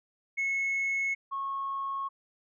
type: tone pair in turn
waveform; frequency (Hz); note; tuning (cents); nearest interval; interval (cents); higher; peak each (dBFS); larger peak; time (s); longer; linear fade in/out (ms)
sine; 2188 / 1094; C#7 / C#6; -23 / -23; octave; 1200; first; -25 / -30; first; 0.37-1.15 / 1.31-2.09; neither; 20
effects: tanh soft clip ceiling -25 dBFS